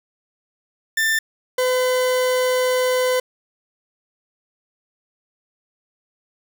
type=tone pair in turn; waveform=40% pulse; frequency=1783 / 506.7 Hz; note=A6 / B4; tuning=+22 / +44 cents; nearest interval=octave + minor seventh; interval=2178 cents; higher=first; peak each=-16 dBFS; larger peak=neither; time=0.97-1.19 / 1.58-3.2 s; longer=second; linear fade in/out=5 ms; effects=7-bit